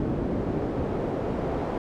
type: noise with band-pass filter sweep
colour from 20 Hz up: brown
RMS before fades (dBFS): -28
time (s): 0-1.78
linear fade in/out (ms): 2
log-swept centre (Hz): 320 to 560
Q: 1.1
effects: none